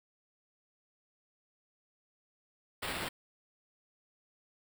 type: noise with sample-and-hold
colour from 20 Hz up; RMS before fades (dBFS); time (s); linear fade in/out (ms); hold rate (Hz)
white; -38; 2.82-3.09; 10; 6300
effects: none